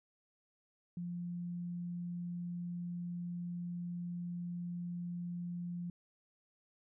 sine tone, 174.61 Hz, F3, in tune, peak -38 dBFS, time 0.97-5.9 s, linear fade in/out 2 ms, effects none

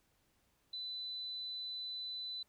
sine tone, 4000 Hz, B7, 21 cents sharp, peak -40 dBFS, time 0.73-2.43 s, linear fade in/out 5 ms, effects pink hiss -75 dBFS RMS until 2.48 s

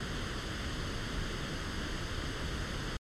pink noise with comb filter, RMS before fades -36 dBFS, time 0-2.97 s, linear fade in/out 5 ms, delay 0.62 ms, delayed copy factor +0.55, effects low-pass 5000 Hz 12 dB/octave + MP3 96 kbps

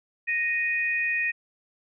sine tone pair together, 1865.8 / 2479 Hz, A#6 / D#7, +1 / -7 cents, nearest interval perfect fourth, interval 492 cents, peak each -26 dBFS, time 0.27-1.32 s, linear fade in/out 20 ms, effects none

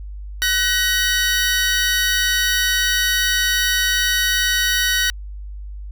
20% pulse tone pair together, 1500 / 1899.7 Hz, F#6 / A#6, +23 / +32 cents, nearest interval major third, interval 409 cents, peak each -14 dBFS, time 0.42-5.1 s, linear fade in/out 0 ms, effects added 50 Hz sine -29 dBFS peak until 5.91 s

